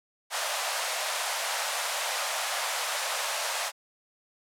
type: high-pass noise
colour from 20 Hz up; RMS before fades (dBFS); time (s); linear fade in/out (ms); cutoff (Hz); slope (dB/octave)
pink; -30; 0.3-3.72; 50; 570; 48
effects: low-pass 11000 Hz 12 dB/octave